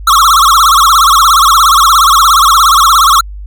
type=tone with vibrato; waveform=square; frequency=1213 Hz; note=D#6; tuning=44 cents flat; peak=-4 dBFS; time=0.07-3.21 s; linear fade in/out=5 ms; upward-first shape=sine; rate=17 Hz; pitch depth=210 cents each way; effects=added 50 Hz sine -22 dBFS peak until 3.46 s